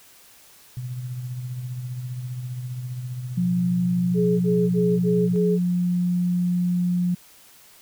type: tone with tremolo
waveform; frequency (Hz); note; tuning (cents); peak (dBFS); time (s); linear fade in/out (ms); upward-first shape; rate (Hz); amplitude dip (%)
sine; 125.2; B2; +24; -26; 0.77-5.36; 0; triangle; 15; 50
type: tone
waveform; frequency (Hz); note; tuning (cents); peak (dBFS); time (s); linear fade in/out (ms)
sine; 177.8; F3; +31; -19; 3.37-7.15; 10
type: tone bursts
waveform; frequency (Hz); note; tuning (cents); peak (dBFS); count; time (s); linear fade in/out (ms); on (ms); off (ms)
sine; 422.1; G#4; +28; -20; 5; 4.14-5.588; 50; 260; 37
effects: white hiss -51 dBFS RMS until 7.81 s